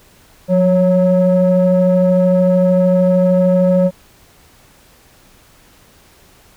triangle ring-modulated tone, 186.3 Hz, F#3, 12 cents sharp, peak -3 dBFS, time 0.48-3.91 s, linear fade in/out 50 ms, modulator 366 Hz, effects tanh soft clip ceiling -3 dBFS + pink hiss -48 dBFS RMS until 6.56 s

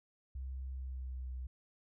sine tone with pitch glide, 65.41 to 63.4 Hz, C2 to B1, 0 to +46 cents, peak -39 dBFS, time 0.35-1.47 s, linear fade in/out 5 ms, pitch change -54 cents, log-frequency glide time 0.71-1.32 s, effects none

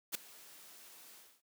white noise with ADSR envelope, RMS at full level -34 dBFS, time 0.12-1.42 s, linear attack 30 ms, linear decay 4 ms, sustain -22 dB, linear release 280 ms, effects high-pass 200 Hz 12 dB/octave

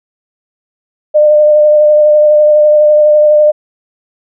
sine tone with vibrato, 602 Hz, D5, 43 cents sharp, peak -3 dBFS, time 1.14-3.52 s, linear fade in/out 20 ms, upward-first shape sine, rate 12 Hz, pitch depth 15 cents each way, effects none

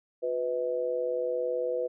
sine tone with amplitude modulation, 498.3 Hz, B4, 15 cents sharp, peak -23 dBFS, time 0.22-1.88 s, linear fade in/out 20 ms, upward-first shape sine, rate 138 Hz, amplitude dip 85%, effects none

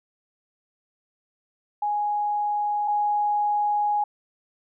sine tone pair in turn, 830.6 / 830.6 Hz, G#5 / G#5, 0 / 0 cents, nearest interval unison, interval 0 cents, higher neither, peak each -22 / -20 dBFS, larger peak second, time 1.82-2.88 / 2.88-4.04 s, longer second, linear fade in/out 5 ms, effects none

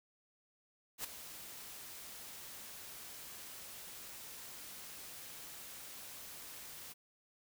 white noise with ADSR envelope, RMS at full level -39 dBFS, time 0.98-6.94 s, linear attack 63 ms, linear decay 7 ms, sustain -11 dB, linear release 22 ms, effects none

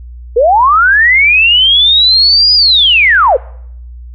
sine linear two-way sweep, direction up then down, 440 to 4978 to 440 Hz, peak -4 dBFS, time 0.36-3.37 s, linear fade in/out 10 ms, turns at 2.54 s, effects noise-tail reverb RT60 0.7 s tail -23 dB re dry + added 60 Hz sine -26 dBFS peak until 4.14 s

